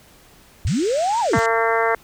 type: linear two-way sweep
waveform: sine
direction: up then down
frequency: 61.74 to 970 to 61.74 Hz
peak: -17 dBFS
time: 0.65-1.39 s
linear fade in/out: 0 ms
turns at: 1.2 s
type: band-pass noise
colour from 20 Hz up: white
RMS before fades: -35 dBFS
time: 0.67-1.46 s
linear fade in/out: 0 ms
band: 1300 to 8400 Hz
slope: 96 dB/octave
type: harmonic tone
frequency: 227.3 Hz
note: A#3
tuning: 43 cents flat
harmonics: 2 / 3 / 4 / 5 / 6 / 7 / 8 / 9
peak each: -21 / -23 / -24 / -25 / -26 / -26 / -27 / -28 dBFS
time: 1.33-1.95 s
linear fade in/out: 2 ms
effects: pink hiss -50 dBFS RMS until 2.03 s